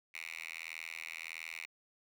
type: tone with high-pass filter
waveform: 5% pulse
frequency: 81.5 Hz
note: E2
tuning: 19 cents flat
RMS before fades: -45 dBFS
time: 0.14-1.66 s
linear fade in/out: 5 ms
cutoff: 2200 Hz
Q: 4.7
effects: none